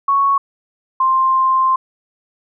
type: tone pair in turn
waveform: sine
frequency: 1108.7 / 1049.8 Hz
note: C#6 / C6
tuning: 0 / +5 cents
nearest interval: minor second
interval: 95 cents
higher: first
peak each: -11 dBFS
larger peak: neither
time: 0.08-0.38 / 1-1.76 s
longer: second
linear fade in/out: 5 ms
effects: none